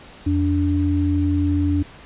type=tone pair together; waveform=sine; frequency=86.25 / 290.1 Hz; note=F2 / D4; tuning=-21 / -21 cents; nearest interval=octave + major sixth; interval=2100 cents; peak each=-19 dBFS; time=0.26-1.83 s; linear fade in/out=10 ms; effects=pink hiss -43 dBFS RMS until 2.05 s + resampled to 8000 Hz